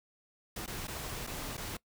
pink noise with dropouts, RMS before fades -40 dBFS, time 0.56-1.77 s, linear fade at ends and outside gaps 5 ms, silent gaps 0.662-0.676 / 0.872-0.879 / 1.268-1.272 / 1.57-1.577 s, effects noise-tail reverb RT60 0.1 s tail -21 dB re dry

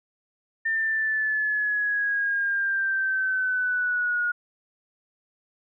sine exponential sweep, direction down, 1805 to 1436 Hz, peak -22 dBFS, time 0.65-4.32 s, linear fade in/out 10 ms, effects none

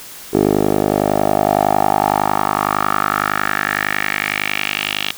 10% pulse tone with band-pass filter sweep, 50.9 Hz, G#1, 34 cents flat, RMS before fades -17 dBFS, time 0.33-5.12 s, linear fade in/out 10 ms, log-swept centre 410 to 3100 Hz, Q 3.4, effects white hiss -35 dBFS RMS until 5.17 s

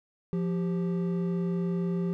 triangle tone pair together, 174.61 / 392 Hz, F3 / G4, 0 / 0 cents, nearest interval octave + major second, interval 1400 cents, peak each -25 / -32 dBFS, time 0.33-2.13 s, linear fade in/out 0 ms, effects none

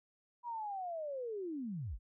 sine linear sweep, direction down, 977 to 31.8 Hz, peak -38 dBFS, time 0.43-1.99 s, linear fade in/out 50 ms, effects none

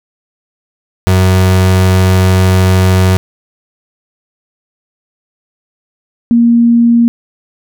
35% pulse / sine tone pair in turn, 93.2 / 234.8 Hz, F#2 / A#3, +13 / +13 cents, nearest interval octave + major third, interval 1600 cents, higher second, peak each -4 dBFS, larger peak neither, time 1.07-3.17 / 6.31-7.08 s, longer first, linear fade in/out 0 ms, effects none

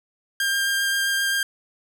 sawtooth tone with vibrato, 1600 Hz, G6, 35 cents sharp, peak -17 dBFS, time 0.4-1.43 s, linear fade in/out 2 ms, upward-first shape sine, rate 7.6 Hz, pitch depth 9 cents each way, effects none

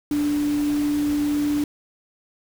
sine tone in noise, 293.3 Hz, D4, 2 cents flat, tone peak -19 dBFS, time 0.11-1.64 s, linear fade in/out 2 ms, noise pink, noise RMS -36 dBFS, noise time 0.11-1.64 s, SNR +14 dB, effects none

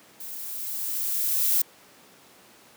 violet noise with level ramp, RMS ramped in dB -38 to -21 dBFS, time 0.2-1.62 s, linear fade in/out 5 ms, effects pink hiss -53 dBFS RMS until 2.76 s + high-pass 200 Hz 12 dB/octave

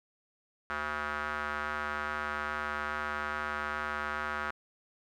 square tone with band-pass filter, 74.8 Hz, D2, 32 cents sharp, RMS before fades -35 dBFS, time 0.7-4.51 s, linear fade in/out 0 ms, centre 1400 Hz, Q 3.4, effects none

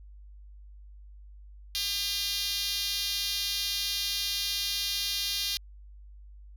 5% pulse tone with high-pass filter, 402.2 Hz, G4, 44 cents sharp, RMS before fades -31 dBFS, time 1.75-5.57 s, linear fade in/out 0 ms, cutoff 3900 Hz, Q 1.7, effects added 50 Hz sine -46 dBFS peak until 6.56 s

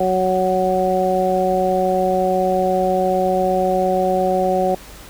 harmonic tone, 185.7 Hz, F#3, 7 cents sharp, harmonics 1 / 2 / 3 / 4, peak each -24 / -21 / -19 / -19 dBFS, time 0-4.75 s, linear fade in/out 5 ms, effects added 50 Hz sine -41 dBFS peak until 5.09 s + pink hiss -40 dBFS RMS until 5.09 s

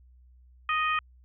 harmonic tone, 622.3 Hz, D#5, in tune, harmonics 2 / 3 / 4 / 5, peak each -26 / -32 / -31 / -38 dBFS, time 0.69-0.99 s, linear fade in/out 2 ms, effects added 62 Hz sine -53 dBFS peak until 1.24 s

